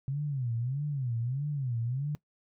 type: tone with vibrato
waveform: sine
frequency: 130.81 Hz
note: C3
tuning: in tune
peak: -29 dBFS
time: 0.08-2.15 s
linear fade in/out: 0 ms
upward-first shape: sine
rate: 1.6 Hz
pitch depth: 220 cents each way
effects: noise-tail reverb RT60 0.1 s tail -20 dB re dry